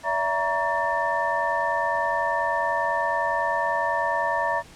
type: tone cluster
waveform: sine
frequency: 576 / 666 / 942 / 1128 / 1782 Hz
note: D5 / E5 / A#5 / C#6 / A6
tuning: -34 / +18 / +18 / +30 / +22 cents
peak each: -30 / -28 / -25 / -33 / -28 dBFS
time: 0.03-4.63 s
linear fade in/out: 50 ms
effects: pink hiss -48 dBFS RMS until 4.75 s + low-pass 9000 Hz 12 dB/octave